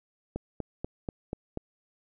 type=click train; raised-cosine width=2 ms; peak=-19 dBFS; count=6; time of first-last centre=0.36-1.574 s; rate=4.12 Hz; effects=none